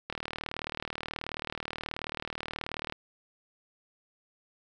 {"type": "click train", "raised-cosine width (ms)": 0.3, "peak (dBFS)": -18, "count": 110, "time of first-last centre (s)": [0.1, 2.924], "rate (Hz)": 38.6, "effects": []}